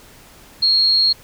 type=tone with amplitude modulation; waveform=sine; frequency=4270 Hz; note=C8; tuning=34 cents sharp; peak=-9 dBFS; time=0.62-1.13 s; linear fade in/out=10 ms; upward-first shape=sine; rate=160 Hz; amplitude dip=60%; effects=pink hiss -45 dBFS RMS until 1.23 s